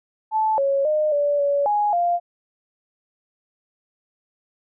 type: tone with pitch steps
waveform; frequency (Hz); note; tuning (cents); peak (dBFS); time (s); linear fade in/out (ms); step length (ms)
sine; 872 / 552 / 611 / 579 / 568 / 831 / 697; A5 / C#5 / D#5 / D5 / C#5 / G#5 / F5; -16 / -7 / -32 / -25 / +42 / +1 / -4; -17; 0.31-2.2; 50; 270
effects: none